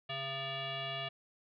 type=tone with frequency modulation; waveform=sine; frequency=1760 Hz; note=A6; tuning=in tune; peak=-36 dBFS; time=0.09-1.09 s; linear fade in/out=10 ms; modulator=541 Hz; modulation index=3.1; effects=none